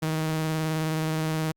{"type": "tone with vibrato", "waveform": "sawtooth", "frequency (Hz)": 157.8, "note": "D#3", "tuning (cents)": 25, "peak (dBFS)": -21, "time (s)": [0.02, 1.52], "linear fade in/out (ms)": 10, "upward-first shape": "sine", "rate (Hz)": 19, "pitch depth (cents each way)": 19, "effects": ["Opus 48 kbps"]}